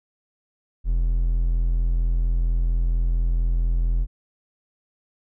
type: tone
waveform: triangle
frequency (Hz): 42.17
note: E1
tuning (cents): +40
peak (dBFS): -16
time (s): 0.84-4.07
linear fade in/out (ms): 50
effects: none